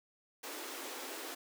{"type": "high-pass noise", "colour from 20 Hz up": "pink", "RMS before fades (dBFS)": -44, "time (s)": [0.43, 1.35], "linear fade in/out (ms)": 10, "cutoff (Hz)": 260, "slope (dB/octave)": 96, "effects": []}